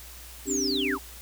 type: chord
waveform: sine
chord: C suspended second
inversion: none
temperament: equal with one note detuned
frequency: 264.8 / 293.7 / 392 Hz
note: C4 / D4 / G4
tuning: +21 / 0 / 0 cents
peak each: -31 dBFS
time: 0.45-0.99 s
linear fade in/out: 50 ms
type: linear sweep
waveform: sine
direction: down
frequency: 7920 to 719 Hz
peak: -27 dBFS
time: 0.46-0.99 s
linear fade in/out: 50 ms
effects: added 60 Hz sine -46 dBFS peak until 1.21 s + white hiss -46 dBFS RMS until 1.21 s